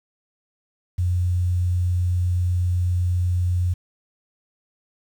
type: tone with quantisation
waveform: sine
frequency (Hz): 89.2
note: F2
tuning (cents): +37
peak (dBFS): -18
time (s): 0.98-3.74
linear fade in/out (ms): 10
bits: 8
effects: none